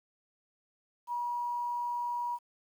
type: tone with quantisation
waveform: sine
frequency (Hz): 962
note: B5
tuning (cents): -46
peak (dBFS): -31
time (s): 1.07-2.39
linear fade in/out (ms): 50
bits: 10
effects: none